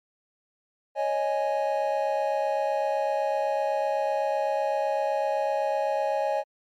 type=chord; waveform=triangle; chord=C# suspended second; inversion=none; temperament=equal; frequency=554.4 / 622.3 / 830.6 Hz; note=C#5 / D#5 / G#5; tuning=0 / 0 / 0 cents; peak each=-26 dBFS; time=0.95-6.44 s; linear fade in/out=50 ms; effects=MP3 96 kbps